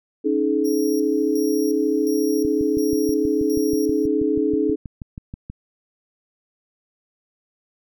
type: chord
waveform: sine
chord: C# suspended second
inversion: none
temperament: equal with one note detuned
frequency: 277.2 / 311.1 / 425.7 Hz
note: C#4 / D#4 / G#4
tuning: 0 / 0 / +43 cents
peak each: -23 / -21 / -21 dBFS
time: 0.24-4.76 s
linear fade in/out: 20 ms
type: tone with tremolo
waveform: 20% pulse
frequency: 5640 Hz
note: F8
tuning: 16 cents sharp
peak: -28 dBFS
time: 0.64-4.07 s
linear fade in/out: 20 ms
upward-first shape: square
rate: 1.4 Hz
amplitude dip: 80%
type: click train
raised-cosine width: 5 ms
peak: -20 dBFS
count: 20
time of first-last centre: 2.45-5.5 s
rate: 6.23 Hz
effects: none